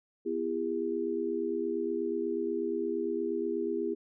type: tone cluster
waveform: sine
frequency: 247.5 / 335.2 / 403.6 Hz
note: B3 / E4 / G#4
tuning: +4 / +29 / -49 cents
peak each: -37 / -33 / -32 dBFS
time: 0.25-3.95 s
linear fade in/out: 20 ms
effects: none